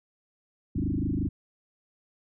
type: tone with frequency modulation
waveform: sine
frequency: 184.8 Hz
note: F#3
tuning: 2 cents flat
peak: -25 dBFS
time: 0.75-1.29 s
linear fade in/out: 10 ms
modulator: 25.6 Hz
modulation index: 5
effects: none